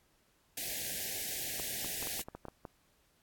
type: band-stop noise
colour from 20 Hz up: white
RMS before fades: -38 dBFS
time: 0.57-2.22 s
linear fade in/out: 5 ms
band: 810 to 1600 Hz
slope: 96 dB/octave
type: clicks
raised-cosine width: 1 ms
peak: -29 dBFS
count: 10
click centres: 1.598 / 1.846 / 2.027 / 2.071 / 2.194 / 2.285 / 2.35 / 2.453 / 2.484 / 2.652 s
effects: pink hiss -71 dBFS RMS until 3.22 s + AAC 64 kbps